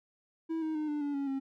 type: tone with pitch steps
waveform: triangle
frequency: 324.9 / 315.1 / 305.6 / 296.4 / 287.5 / 278.8 / 270.4 Hz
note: E4 / D#4 / D#4 / D4 / D4 / C#4 / C#4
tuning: -25 / +22 / -31 / +16 / -37 / +10 / -43 cents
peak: -29 dBFS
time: 0.49-1.4 s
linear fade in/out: 20 ms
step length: 130 ms
effects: none